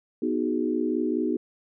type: chord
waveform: sine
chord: G# minor seventh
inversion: first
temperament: equal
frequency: 246.9 / 311.1 / 370 / 415.3 Hz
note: B3 / D#4 / F#4 / G#4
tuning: 0 / 0 / 0 / 0 cents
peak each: -28 / -27 / -29 / -32 dBFS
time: 0.22-1.37 s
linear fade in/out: 5 ms
effects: none